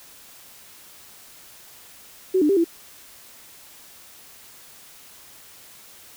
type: tone with pitch steps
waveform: sine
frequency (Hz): 374.8 / 299.3 / 394.6 / 335.9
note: F#4 / D4 / G4 / E4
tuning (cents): +22 / +33 / +11 / +33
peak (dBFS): -15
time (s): 2.34-2.644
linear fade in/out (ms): 10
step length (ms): 76
effects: white hiss -47 dBFS RMS until 6.16 s